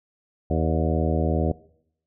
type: harmonic tone with a mistuned harmonic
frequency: 80 Hz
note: D#2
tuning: 49 cents sharp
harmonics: 1 / 2 / 3 / 4 / 5 / 6 / 7 / 8 / 9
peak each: -24 / -27 / -29 / -30 / -31 / -32 / -32 / -33 / -34 dBFS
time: 0.5-1.52 s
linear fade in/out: 5 ms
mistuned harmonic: 8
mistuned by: -49 cents
effects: noise-tail reverb RT60 0.7 s tail -20 dB re dry